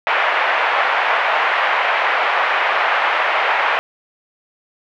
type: band-pass noise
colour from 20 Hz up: pink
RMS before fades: -17 dBFS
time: 0.07-3.79 s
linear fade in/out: 0 ms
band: 670 to 2500 Hz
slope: 24 dB/octave
effects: none